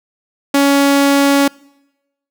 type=tone; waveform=sawtooth; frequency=280.1 Hz; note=C#4; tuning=18 cents sharp; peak=-5 dBFS; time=0.54-1.48 s; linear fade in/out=5 ms; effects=noise-tail reverb RT60 0.9 s tail -25 dB re dry